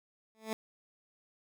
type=tone with exponential growth; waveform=15% pulse; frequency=220 Hz; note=A3; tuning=in tune; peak=-24 dBFS; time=0.35-0.53 s; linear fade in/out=0 ms; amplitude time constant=38 ms; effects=none